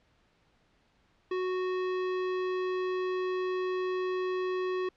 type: tone with hard clipping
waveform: sine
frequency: 369 Hz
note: F#4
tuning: 5 cents flat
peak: -31 dBFS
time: 1.31-4.89 s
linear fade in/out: 5 ms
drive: 17 dB
effects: pink hiss -68 dBFS RMS until 4.96 s + low-pass 4000 Hz 12 dB/octave